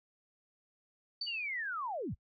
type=tone with exponential decay; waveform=sine; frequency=4557 Hz; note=C#8; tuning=47 cents sharp; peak=-33 dBFS; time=1.21-1.48 s; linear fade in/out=5 ms; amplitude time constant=57 ms
type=linear sweep; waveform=sine; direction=down; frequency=2960 to 38.89 Hz; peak=-35 dBFS; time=1.26-2.15 s; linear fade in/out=20 ms
effects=noise-tail reverb RT60 0.1 s tail -22 dB re dry